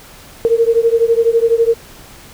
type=beating tone pair; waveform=sine; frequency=455.6 / 467.6 Hz; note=A#4 / A#4; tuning=-40 / +5 cents; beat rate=12 Hz; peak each=-12 / -13 dBFS; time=0.45-1.74 s; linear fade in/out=0 ms; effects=pink hiss -39 dBFS RMS until 2.33 s